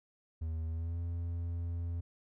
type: tone with pitch glide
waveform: triangle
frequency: 80.5 to 85.29 Hz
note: E2 to F2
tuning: -41 to -40 cents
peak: -32 dBFS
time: 0.41-2.01 s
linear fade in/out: 10 ms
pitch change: +101 cents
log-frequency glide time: 0.66-0.99 s
effects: none